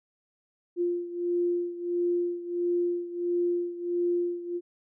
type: beating tone pair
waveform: sine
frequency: 349.2 / 350.7 Hz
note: F4 / F4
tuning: 0 / +7 cents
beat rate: 1.5 Hz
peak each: -27 / -31 dBFS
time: 0.76-4.61 s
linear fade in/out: 50 ms
effects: none